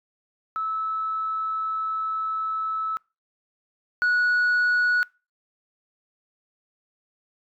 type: tone pair in turn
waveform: sine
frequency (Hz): 1304 / 1464.6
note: E6 / F#6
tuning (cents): -19 / -18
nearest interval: major second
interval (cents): 201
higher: second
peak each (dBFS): -24 / -16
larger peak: second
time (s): 0.56-2.97 / 4.02-5.03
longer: first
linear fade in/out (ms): 0
effects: noise-tail reverb RT60 0.3 s tail -26 dB re dry + tanh soft clip ceiling -17 dBFS